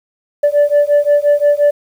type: beating tone pair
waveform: sine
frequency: 580 / 585.7 Hz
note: D5 / D5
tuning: -22 / -5 cents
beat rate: 5.7 Hz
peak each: -10 dBFS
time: 0.43-1.71 s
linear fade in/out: 10 ms
effects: tanh soft clip ceiling -5 dBFS + 7-bit